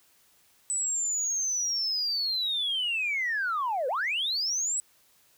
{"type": "linear two-way sweep", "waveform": "sine", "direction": "down then up", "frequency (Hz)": [8000, 483.8, 8000], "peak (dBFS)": -25, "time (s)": [0.7, 4.8], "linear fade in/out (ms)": 0, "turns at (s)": 3.88, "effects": ["tanh soft clip ceiling -22 dBFS", "white hiss -63 dBFS RMS until 5.37 s"]}